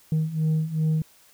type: beating tone pair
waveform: sine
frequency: 155.56 / 158.16 Hz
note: D#3 / D#3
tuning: 0 / +29 cents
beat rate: 2.6 Hz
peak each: -24 / -21 dBFS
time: 0.12-1.02 s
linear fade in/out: 2 ms
effects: tanh soft clip ceiling -18 dBFS + white hiss -56 dBFS RMS until 1.33 s